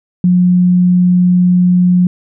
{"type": "tone", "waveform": "sine", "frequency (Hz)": 179.5, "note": "F3", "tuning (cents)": 48, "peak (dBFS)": -6, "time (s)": [0.24, 2.07], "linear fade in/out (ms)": 2, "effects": []}